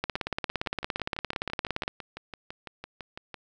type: two click trains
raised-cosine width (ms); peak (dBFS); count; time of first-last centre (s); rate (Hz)
0.3; -22 / -12; 20 / 33; 0.16-3.343 / 0.04-1.879; 5.97 / 17.4
effects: none